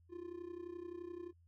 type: tone with amplitude modulation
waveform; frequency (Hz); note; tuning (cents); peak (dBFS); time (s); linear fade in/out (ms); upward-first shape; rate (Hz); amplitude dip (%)
triangle; 349.2; F4; 0; -39; 0.09-1.33; 50; sine; 31.6; 80
effects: added 85 Hz sine -64 dBFS peak until 1.47 s